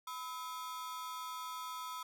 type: ring-modulated tone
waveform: 45% pulse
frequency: 1147 Hz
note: D6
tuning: 41 cents flat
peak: -38 dBFS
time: 0.07-2.03 s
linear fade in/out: 5 ms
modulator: 146 Hz
effects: none